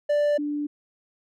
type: tone pair in turn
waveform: triangle / sine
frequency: 587.3 / 293.6 Hz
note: D5 / D4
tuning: 0 / 0 cents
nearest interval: octave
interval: 1200 cents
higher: first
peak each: -17 / -25 dBFS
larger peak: first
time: 0.09-0.38 / 0.38-0.67 s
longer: neither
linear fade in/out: 10 ms
effects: none